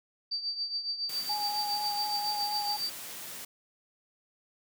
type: tone with tremolo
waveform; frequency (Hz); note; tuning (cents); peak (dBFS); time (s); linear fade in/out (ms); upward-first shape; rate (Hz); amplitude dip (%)
sine; 4640; D8; -22; -28; 0.31-2.9; 10; triangle; 7.2; 75
type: high-pass noise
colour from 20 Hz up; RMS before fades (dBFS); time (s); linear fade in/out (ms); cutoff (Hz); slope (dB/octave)
white; -42; 1.09-3.45; 5; 110; 12
type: tone with vibrato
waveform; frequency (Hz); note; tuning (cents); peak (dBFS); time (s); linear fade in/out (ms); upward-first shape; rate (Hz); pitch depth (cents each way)
sine; 830.6; G#5; 0; -32; 1.29-2.77; 10; triangle; 4.2; 19
effects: none